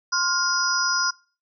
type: tone cluster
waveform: sine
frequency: 1050 / 1412 / 5040 / 5790 Hz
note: C6 / F6 / D#8 / F#8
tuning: +6 / +19 / +21 / -38 cents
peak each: -27 / -24 / -24 / -27 dBFS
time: 0.12-1.11 s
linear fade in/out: 10 ms
effects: noise-tail reverb RT60 0.4 s tail -24 dB re dry